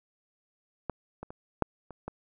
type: clicks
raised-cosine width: 1 ms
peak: -17 / -25 / -28 / -10 / -29 / -22 dBFS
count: 6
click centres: 0.897 / 1.23 / 1.305 / 1.623 / 1.907 / 2.08 s
effects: none